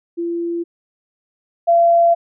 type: tone pair in turn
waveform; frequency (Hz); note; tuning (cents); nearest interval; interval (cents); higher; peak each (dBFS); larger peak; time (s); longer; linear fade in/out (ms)
sine; 340.7 / 681.4; F4 / F5; -43 / -43; octave; 1200; second; -19 / -9; second; 0.17-0.64 / 1.67-2.15; second; 20
effects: none